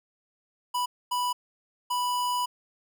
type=tone bursts at uneven times; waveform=square; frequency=986 Hz; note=B5; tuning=3 cents flat; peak=-26 dBFS; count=3; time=0.74-0.86 / 1.11-1.33 / 1.9-2.46 s; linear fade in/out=10 ms; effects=none